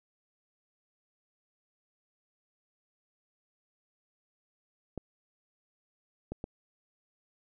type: clicks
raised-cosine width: 2 ms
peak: -23 dBFS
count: 3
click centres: 4.977 / 6.32 / 6.441 s
effects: none